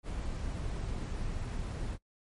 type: noise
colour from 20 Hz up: brown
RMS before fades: -36 dBFS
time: 0.03-1.98 s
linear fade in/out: 50 ms
effects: noise-tail reverb RT60 0.1 s tail -21 dB re dry + MP3 48 kbps